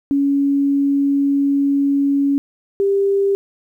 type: tone pair in turn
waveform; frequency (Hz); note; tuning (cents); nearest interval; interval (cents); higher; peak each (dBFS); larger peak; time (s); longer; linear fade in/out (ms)
sine; 280 / 396; C#4 / G4; +18 / +18; tritone; 600; second; -13; neither; 0.11-2.38 / 2.8-3.35; first; 0
effects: 9-bit